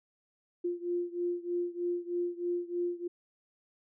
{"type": "beating tone pair", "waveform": "sine", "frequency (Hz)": [349.2, 352.4], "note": ["F4", "F4"], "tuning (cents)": [0, 16], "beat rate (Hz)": 3.2, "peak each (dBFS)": [-33, -35], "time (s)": [0.64, 3.08], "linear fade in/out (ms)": 10, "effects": []}